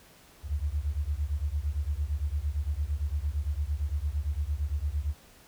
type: beating tone pair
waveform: sine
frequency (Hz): 69.3 / 78.1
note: C#2 / D#2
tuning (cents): 0 / +7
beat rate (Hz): 8.8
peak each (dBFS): -30 / -31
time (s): 0.43-5.15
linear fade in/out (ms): 50
effects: pink hiss -56 dBFS RMS until 5.47 s